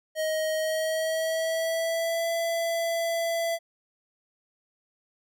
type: tone with pitch glide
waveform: square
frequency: 628 to 669.2 Hz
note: D#5 to E5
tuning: +16 to +26 cents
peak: -26 dBFS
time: 0.15-3.59 s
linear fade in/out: 50 ms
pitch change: +110 cents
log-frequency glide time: 0.55-2.3 s
effects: none